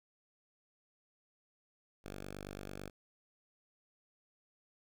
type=tone; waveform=5% pulse; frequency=49 Hz; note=G1; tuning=in tune; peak=-33 dBFS; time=2.04-2.9 s; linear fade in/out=10 ms; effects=none